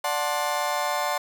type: chord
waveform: 35% pulse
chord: D dominant seventh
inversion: none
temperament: just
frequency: 587.3 / 734.2 / 881 / 1057.2 Hz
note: D5 / F#5 / A5 / C6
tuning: 0 / -14 / +2 / +18 cents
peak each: -28 dBFS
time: 0.04-1.18 s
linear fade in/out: 5 ms
effects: none